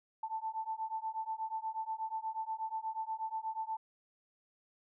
sine beating tone pair, 880 / 888.3 Hz, A5 / A5, 0 / +16 cents, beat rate 8.3 Hz, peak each -39 / -39 dBFS, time 0.23-3.77 s, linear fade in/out 5 ms, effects none

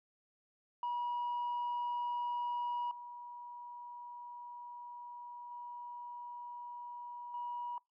sine tone with level steps, 965 Hz, B5, 40 cents flat, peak -32 / -45 / -43 / -37 dBFS, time 0.83-7.78 s, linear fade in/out 2 ms, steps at 2.91 / 5.51 / 7.34 s, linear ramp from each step 2 ms, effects noise-tail reverb RT60 0.2 s tail -25 dB re dry + tanh soft clip ceiling -32 dBFS

